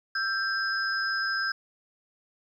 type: tone cluster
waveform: sine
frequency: 1329 / 1578 / 5070 Hz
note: E6 / G6 / D#8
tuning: +14 / +11 / +32 cents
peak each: -35 / -27 / -33 dBFS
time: 0.15-1.52 s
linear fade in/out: 5 ms
effects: 10-bit